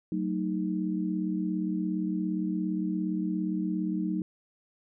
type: chord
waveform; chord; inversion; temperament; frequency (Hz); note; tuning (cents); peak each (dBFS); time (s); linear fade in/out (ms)
sine; D# diminished; first; just; 186.68 / 224 / 311.1; F#3 / A3 / D#4; +16 / +31 / 0; -30 / -35 / -31; 0.12-4.22; 2
effects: none